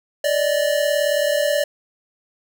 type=tone pair together; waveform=square; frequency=580 / 618.6 Hz; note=D5 / D#5; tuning=-22 / -10 cents; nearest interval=minor second; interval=112 cents; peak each=-19 / -23 dBFS; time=0.24-1.64 s; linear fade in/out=5 ms; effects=none